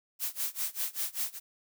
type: noise with tremolo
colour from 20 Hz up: blue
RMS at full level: -31 dBFS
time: 0.19-1.4 s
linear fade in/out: 50 ms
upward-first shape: sine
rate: 5.1 Hz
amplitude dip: 95%
effects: none